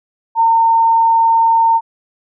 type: tone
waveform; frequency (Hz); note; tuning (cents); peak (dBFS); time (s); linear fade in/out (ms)
sine; 911; A#5; -40; -8; 0.35-1.81; 50
effects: none

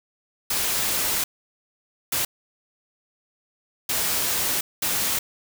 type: noise bursts at uneven times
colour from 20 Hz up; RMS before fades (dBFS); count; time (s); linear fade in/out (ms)
white; -24; 4; 0.5-1.24 / 2.12-2.25 / 3.89-4.61 / 4.82-5.19; 5
effects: none

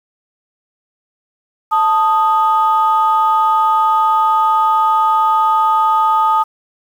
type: tone pair together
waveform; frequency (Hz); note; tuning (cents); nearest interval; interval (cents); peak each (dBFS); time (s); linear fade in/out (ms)
sine; 880 / 1244.5; A5 / D#6; 0 / 0; tritone; 600; -12; 1.71-6.44; 20
effects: tanh soft clip ceiling -4 dBFS + 7-bit

